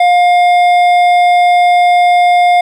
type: tone with hard clipping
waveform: sine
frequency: 709 Hz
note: F5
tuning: 26 cents sharp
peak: -7 dBFS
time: 0-2.61 s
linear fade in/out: 5 ms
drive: 9 dB
effects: none